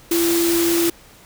sine tone in noise, 338.5 Hz, E4, 46 cents sharp, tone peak -16 dBFS, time 0.11-0.9 s, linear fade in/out 5 ms, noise white, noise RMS -23 dBFS, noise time 0.11-0.9 s, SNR +4 dB, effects pink hiss -47 dBFS RMS until 1.25 s

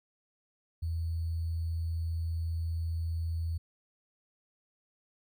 sine tone with sample-and-hold, 82.6 Hz, E2, 4 cents sharp, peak -30 dBFS, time 0.82-3.58 s, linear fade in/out 10 ms, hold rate 4410 Hz, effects none

